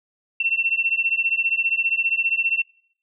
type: beating tone pair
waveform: sine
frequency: 2700 / 2715 Hz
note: E7 / F7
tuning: +41 / -50 cents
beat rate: 15 Hz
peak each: -22 / -22 dBFS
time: 0.4-2.62 s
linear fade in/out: 5 ms
effects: noise-tail reverb RT60 0.6 s tail -23 dB re dry